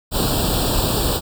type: noise with comb filter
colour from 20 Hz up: pink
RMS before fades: -19 dBFS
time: 0.11-1.21 s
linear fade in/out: 50 ms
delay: 0.24 ms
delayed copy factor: +1
effects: none